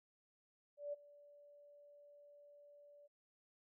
sine tone with ADSR envelope, 580 Hz, D5, 22 cents flat, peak -39 dBFS, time 0.77-3.08 s, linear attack 160 ms, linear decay 19 ms, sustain -21 dB, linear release 24 ms, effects none

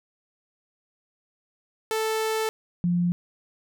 sawtooth / sine tone pair in turn, 440 / 175.22 Hz, A4 / F3, 0 / +6 cents, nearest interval octave + major third, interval 1594 cents, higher first, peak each -20 dBFS, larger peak neither, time 1.91-2.49 / 2.84-3.12 s, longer first, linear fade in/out 0 ms, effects none

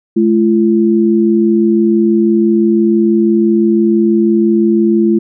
sine tone pair together, 214.5 / 340.5 Hz, A3 / F4, -44 / -44 cents, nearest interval minor sixth, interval 800 cents, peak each -10 dBFS, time 0.16-5.19 s, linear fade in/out 10 ms, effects none

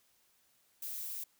violet noise, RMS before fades -41 dBFS, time 0.82-1.24 s, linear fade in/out 5 ms, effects white hiss -71 dBFS RMS until 1.39 s

